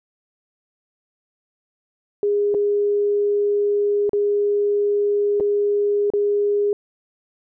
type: tone with dropouts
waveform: sine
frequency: 410 Hz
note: G#4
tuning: 22 cents flat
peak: -16 dBFS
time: 2.23-6.73 s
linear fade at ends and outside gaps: 1 ms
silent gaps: 2.542-2.547 / 4.094-4.132 / 5.4-5.406 / 6.102-6.136 s
effects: none